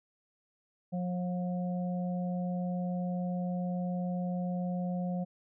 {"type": "harmonic tone", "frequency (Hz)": 179.3, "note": "F3", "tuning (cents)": 46, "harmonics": [1, 3, 4], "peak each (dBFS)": [-31, -41, -43], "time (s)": [0.92, 5.25], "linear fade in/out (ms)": 20, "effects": []}